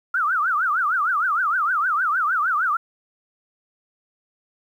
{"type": "tone with vibrato", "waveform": "sine", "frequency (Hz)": 1342, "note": "E6", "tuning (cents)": 31, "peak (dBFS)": -18, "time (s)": [0.14, 2.77], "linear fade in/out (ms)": 5, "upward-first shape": "triangle", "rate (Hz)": 6.5, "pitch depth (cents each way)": 290, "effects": ["9-bit"]}